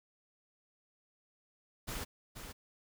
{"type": "noise with echo", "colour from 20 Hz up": "pink", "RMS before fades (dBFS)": -40, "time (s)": [1.87, 2.05], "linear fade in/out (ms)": 20, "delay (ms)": 480, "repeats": 1, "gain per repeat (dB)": -7, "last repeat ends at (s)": 2.53, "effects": []}